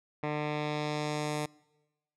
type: tone with low-pass filter sweep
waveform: 10% pulse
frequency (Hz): 150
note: D3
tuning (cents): +37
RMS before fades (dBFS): -33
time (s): 0.23-1.46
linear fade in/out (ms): 5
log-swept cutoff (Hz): 2100 to 10000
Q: 1.2
effects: noise-tail reverb RT60 1.0 s tail -24 dB re dry